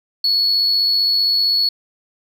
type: tone with amplitude modulation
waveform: sine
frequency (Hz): 4390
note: C#8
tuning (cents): -18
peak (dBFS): -10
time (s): 0.24-1.69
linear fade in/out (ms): 5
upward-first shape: sine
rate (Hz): 95.5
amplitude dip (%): 35
effects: tanh soft clip ceiling -11 dBFS + 8-bit